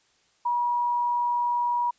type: tone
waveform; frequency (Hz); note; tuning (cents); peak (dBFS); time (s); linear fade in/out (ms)
sine; 963; B5; -44; -22; 0.45-1.91; 10
effects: white hiss -65 dBFS RMS until 1.98 s + resampled to 16000 Hz

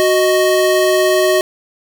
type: tone pair together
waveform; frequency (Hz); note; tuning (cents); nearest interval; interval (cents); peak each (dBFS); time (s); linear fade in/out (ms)
square; 370 / 622.3; F#4 / D#5; 0 / 0; major sixth; 900; -14; 0-1.41; 0
effects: none

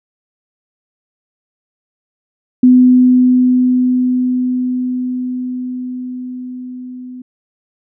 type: tone with level ramp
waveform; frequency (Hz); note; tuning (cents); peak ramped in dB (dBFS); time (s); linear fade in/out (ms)
sine; 251.7; B3; +33; -3 to -27; 2.63-7.22; 5
effects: none

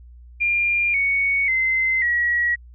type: tone with pitch steps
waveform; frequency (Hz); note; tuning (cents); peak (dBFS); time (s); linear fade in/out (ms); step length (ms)
sine; 2400 / 2226 / 2065 / 1915.9; D7 / C#7 / C7 / A#6; +37 / +7 / -23 / +47; -17; 0.4-2.56; 20; 540
effects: added 60 Hz sine -41 dBFS peak until 2.74 s

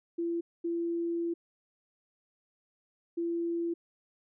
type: tone bursts at uneven times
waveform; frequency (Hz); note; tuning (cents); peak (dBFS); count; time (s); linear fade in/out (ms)
sine; 338.8; E4; +48; -29; 3; 0.18-0.41 / 0.64-1.34 / 3.17-3.74; 10
effects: none

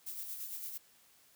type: noise with tremolo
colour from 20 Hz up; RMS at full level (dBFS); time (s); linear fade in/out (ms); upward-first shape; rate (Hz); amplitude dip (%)
violet; -41; 0.06-0.78; 10; sine; 8.8; 45
effects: white hiss -65 dBFS RMS until 1.35 s

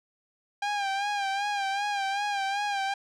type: tone with vibrato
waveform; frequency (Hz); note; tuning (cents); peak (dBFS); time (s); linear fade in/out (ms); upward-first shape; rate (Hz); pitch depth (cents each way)
sawtooth; 802; G5; +39; -23; 0.62-2.94; 5; sine; 2.6; 55
effects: low-pass 5000 Hz 12 dB/octave

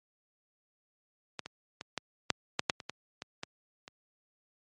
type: clicks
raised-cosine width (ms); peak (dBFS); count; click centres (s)
0.2; -18 / -23 / -22 / -15 / -7 / -9 / -7 / -25 / -19 / -22 / -19 / -28; 12; 1.393 / 1.46 / 1.811 / 1.977 / 2.303 / 2.594 / 2.698 / 2.802 / 2.896 / 3.221 / 3.434 / 3.879
effects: high-pass 100 Hz 12 dB/octave + MP3 48 kbps

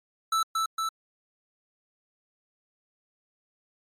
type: tone with echo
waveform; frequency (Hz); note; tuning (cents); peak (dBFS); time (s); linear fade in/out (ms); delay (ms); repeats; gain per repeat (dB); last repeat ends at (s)
square; 1318.5; E6; 0; -23; 0.32-0.43; 5; 230; 2; -2; 0.89
effects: low-pass 11000 Hz 12 dB/octave + MP3 96 kbps

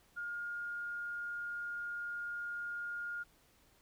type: tone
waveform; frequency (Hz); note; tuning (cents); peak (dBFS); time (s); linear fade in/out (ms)
sine; 1419; F6; +27; -38; 0.16-3.24; 20
effects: pink hiss -68 dBFS RMS until 3.81 s

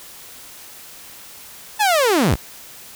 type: linear sweep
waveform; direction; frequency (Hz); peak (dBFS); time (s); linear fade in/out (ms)
sawtooth; down; 883 to 38.89; -10; 1.79-2.36; 20
effects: white hiss -40 dBFS RMS until 2.95 s

